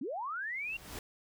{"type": "linear sweep", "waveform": "sine", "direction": "up", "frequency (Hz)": [220, 2794], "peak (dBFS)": -35, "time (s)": [0.01, 0.77], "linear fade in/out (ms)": 5}
{"type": "noise with exponential growth", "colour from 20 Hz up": "pink", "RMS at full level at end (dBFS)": -41, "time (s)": [0.39, 0.99], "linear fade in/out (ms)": 2, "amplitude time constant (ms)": 130}
{"effects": []}